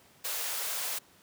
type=high-pass noise; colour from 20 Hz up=white; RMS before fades=-34 dBFS; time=0.24-0.99 s; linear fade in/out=10 ms; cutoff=430 Hz; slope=48 dB/octave; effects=pink hiss -60 dBFS RMS until 1.22 s + high-pass 100 Hz 12 dB/octave